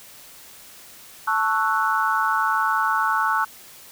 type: chord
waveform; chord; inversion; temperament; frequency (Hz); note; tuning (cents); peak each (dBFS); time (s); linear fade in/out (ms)
sine; F# minor seventh; first; equal; 880 / 1108.7 / 1318.5 / 1480; A5 / C#6 / E6 / F#6; 0 / 0 / 0 / 0; -24; 1.27-3.45; 10
effects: white hiss -45 dBFS RMS until 3.91 s